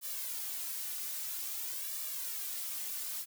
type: noise with flanger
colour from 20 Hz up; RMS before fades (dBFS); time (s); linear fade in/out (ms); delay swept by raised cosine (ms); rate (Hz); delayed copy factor
blue; -39; 0.01-3.26; 50; 1.7 to 3.4; 0.51; +1
effects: none